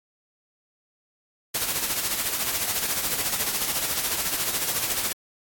white noise with tremolo, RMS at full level -24 dBFS, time 1.54-5.13 s, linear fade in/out 10 ms, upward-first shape sine, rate 14 Hz, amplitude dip 50%, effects AAC 64 kbps

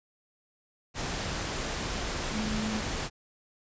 sine tone in noise, 215.9 Hz, A3, 33 cents flat, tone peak -31 dBFS, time 2.31-2.82 s, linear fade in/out 50 ms, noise pink, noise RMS -33 dBFS, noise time 0.94-3.1 s, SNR -1 dB, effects resampled to 16000 Hz

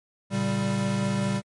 square chord, G diminished, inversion first, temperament equal with one note detuned, 116.54 / 141.34 / 196 Hz, Bb2 / Db3 / G3, 0 / +34 / 0 cents, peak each -31 / -32 / -26 dBFS, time 0.3-1.42 s, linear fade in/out 50 ms, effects MP3 48 kbps

